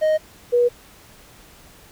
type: tone pair in turn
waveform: triangle / sine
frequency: 622.3 / 484 Hz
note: D#5 / B4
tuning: 0 / -35 cents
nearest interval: major third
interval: 435 cents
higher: first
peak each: -13 dBFS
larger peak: neither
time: 0.01-0.18 / 0.52-0.69 s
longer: neither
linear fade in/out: 20 ms
effects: pink hiss -48 dBFS RMS until 1.91 s